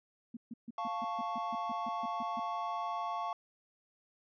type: tone bursts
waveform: sine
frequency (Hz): 233.1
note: A#3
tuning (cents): 0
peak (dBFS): -40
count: 13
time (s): 0.34-2.397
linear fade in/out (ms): 5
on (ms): 29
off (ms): 140
type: chord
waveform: triangle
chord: F augmented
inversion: none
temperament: equal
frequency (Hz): 698.5 / 880 / 1108.7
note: F5 / A5 / C#6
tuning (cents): 0 / 0 / 0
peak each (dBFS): -37 / -38 / -36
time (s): 0.78-3.33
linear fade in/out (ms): 2
effects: resampled to 16000 Hz